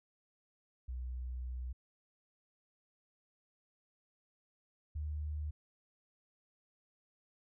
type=tone pair in turn; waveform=sine; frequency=62.4 / 75.38 Hz; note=B1 / D2; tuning=+19 / +46 cents; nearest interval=minor third; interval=327 cents; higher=second; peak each=-38 / -36 dBFS; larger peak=second; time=0.88-1.73 / 4.95-5.51 s; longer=first; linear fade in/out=10 ms; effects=none